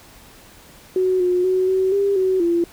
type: tone with pitch steps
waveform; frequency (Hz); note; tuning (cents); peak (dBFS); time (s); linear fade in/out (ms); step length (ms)
sine; 371.5 / 360 / 372 / 377.7 / 398.8 / 375.7 / 341.5; F#4 / F#4 / F#4 / F#4 / G4 / F#4 / F4; +7 / -47 / +9 / +36 / +30 / +26 / -39; -15; 0.96-2.64; 2; 240
effects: pink hiss -46 dBFS RMS until 2.72 s